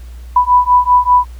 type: beating tone pair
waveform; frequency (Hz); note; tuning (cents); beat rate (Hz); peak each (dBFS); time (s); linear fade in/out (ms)
sine; 987 / 992.1; B5 / B5; -1 / +8; 5.1; -10; 0.36-1.25; 5
effects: added 60 Hz sine -28 dBFS peak until 1.39 s + pink hiss -47 dBFS RMS until 1.39 s